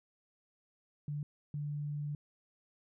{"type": "tone bursts at uneven times", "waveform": "sine", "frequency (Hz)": 146.83, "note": "D3", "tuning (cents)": 0, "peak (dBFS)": -35, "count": 2, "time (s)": [[1.08, 1.23], [1.54, 2.15]], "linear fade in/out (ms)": 2, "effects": []}